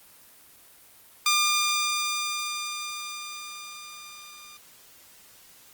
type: tone with level ramp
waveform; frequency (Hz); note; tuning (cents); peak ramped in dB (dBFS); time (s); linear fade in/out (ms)
10% pulse; 1202; D6; +40; -11 to -38; 1.26-4.57; 2
effects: white hiss -53 dBFS RMS until 5.73 s + Opus 24 kbps